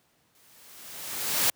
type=noise with exponential growth; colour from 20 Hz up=white; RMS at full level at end=-22 dBFS; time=0.35-1.5 s; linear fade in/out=1 ms; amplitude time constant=250 ms; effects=pink hiss -67 dBFS RMS until 1.55 s + high-pass 100 Hz 12 dB/octave